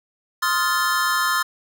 square chord, F dominant seventh, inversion second, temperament just, 1047.7 / 1257.2 / 1396.9 / 1746.1 Hz, C6 / Eb6 / F6 / A6, +2 / +18 / 0 / -14 cents, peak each -25 dBFS, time 0.42-1.43 s, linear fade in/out 10 ms, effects none

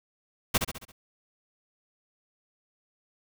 pink noise with echo, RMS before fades -22 dBFS, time 0.54-0.58 s, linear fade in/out 10 ms, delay 68 ms, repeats 5, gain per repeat -6 dB, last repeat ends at 0.92 s, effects none

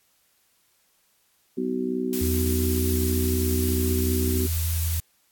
harmonic tone, 62.8 Hz, B1, 30 cents sharp, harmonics 3 / 4 / 5 / 6, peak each -34 / -27 / -34 / -28 dBFS, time 1.57-4.47 s, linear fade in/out 10 ms
blue noise, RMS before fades -31 dBFS, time 2.13-5 s, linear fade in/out 0 ms
sine tone, 82.41 Hz, E2, in tune, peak -23 dBFS, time 2.21-5 s, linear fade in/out 5 ms
effects white hiss -65 dBFS RMS until 5.31 s + AAC 64 kbps

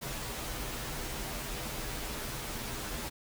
pink noise with comb filter, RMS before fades -38 dBFS, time 0.01-3.1 s, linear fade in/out 20 ms, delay 11 ms, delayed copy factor -0.7, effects none

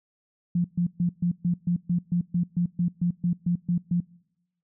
sine tone bursts, 174.61 Hz, F3, in tune, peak -20 dBFS, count 16, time 0.55-4.004 s, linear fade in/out 5 ms, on 94 ms, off 130 ms, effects noise-tail reverb RT60 0.9 s tail -25 dB re dry

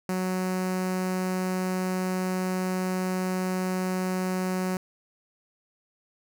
sawtooth tone with notch filter, 185 Hz, F#3, in tune, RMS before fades -28 dBFS, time 0.09-4.77 s, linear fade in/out 2 ms, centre 3400 Hz, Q 1.7, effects none

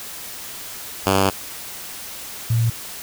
5% pulse / sine tone pair in turn, 96.7 / 115 Hz, G2 / A#2, -23 / -23 cents, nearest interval minor third, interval 300 cents, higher second, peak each -4 / -15 dBFS, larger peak first, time 1.06-1.3 / 2.5-2.7 s, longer first, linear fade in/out 5 ms, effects white hiss -34 dBFS RMS until 3.02 s

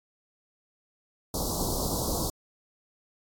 pink band-stop noise, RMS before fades -30 dBFS, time 1.34-2.3 s, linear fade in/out 2 ms, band 1100 to 4100 Hz, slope 48 dB/octave, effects AAC 64 kbps

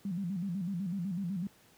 sine tone with vibrato, 184.4 Hz, F#3, 6 cents flat, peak -32 dBFS, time 0.05-1.47 s, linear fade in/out 2 ms, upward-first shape square, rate 8 Hz, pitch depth 130 cents each way, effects pink hiss -62 dBFS RMS until 1.77 s + high-pass 80 Hz 12 dB/octave

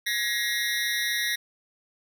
25% pulse tone with amplitude modulation, 1896 Hz, A#6, 29 cents sharp, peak -17 dBFS, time 0.06-1.36 s, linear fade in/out 10 ms, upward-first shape sine, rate 224 Hz, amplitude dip 100%, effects none

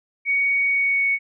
sine tone with pitch glide, 2239 to 2222 Hz, C#7 to C#7, +17 to +4 cents, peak -17 dBFS, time 0.25-1.19 s, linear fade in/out 50 ms, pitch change -13 cents, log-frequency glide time 0.67-1.07 s, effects none

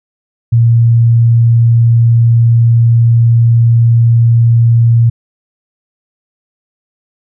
sine tone, 116.54 Hz, A#2, in tune, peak -4 dBFS, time 0.52-5.1 s, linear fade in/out 10 ms, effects none

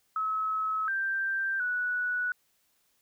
sine tone with pitch steps, 1289 / 1573 / 1474 Hz, E6 / G6 / F#6, -39 / +6 / -7 cents, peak -27 dBFS, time 0.16-2.32 s, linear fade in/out 2 ms, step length 720 ms, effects white hiss -71 dBFS RMS until 3.01 s

